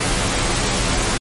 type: noise with comb filter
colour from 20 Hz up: pink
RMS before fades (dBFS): -19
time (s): 0-1.18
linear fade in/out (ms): 10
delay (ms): 13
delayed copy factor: -0.85
effects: MP3 48 kbps